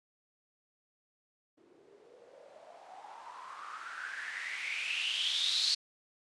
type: noise with low-pass filter sweep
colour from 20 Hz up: violet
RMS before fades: -38 dBFS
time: 1.57-5.75 s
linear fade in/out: 10 ms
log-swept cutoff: 330 to 4400 Hz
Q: 7.9
effects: resampled to 22050 Hz